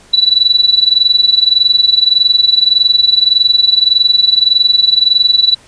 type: tone with amplitude modulation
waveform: sine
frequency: 3951 Hz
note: B7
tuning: in tune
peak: -3 dBFS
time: 0.13-5.55 s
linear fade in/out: 10 ms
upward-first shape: sine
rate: 21.7 Hz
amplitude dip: 85%
effects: pink hiss -43 dBFS RMS until 5.67 s + resampled to 22050 Hz